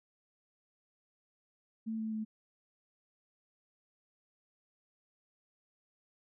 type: tone with pitch steps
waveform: sine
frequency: 222.4 / 220 / 217.6 Hz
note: A3 / A3 / A3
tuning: +19 / 0 / -19 cents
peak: -34 dBFS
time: 1.86-2.25 s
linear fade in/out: 20 ms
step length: 130 ms
effects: none